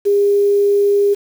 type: tone with quantisation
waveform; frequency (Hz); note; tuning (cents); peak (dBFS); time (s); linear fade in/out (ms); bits
sine; 404.8; G#4; -44; -10; 0.05-1.15; 20; 6
effects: none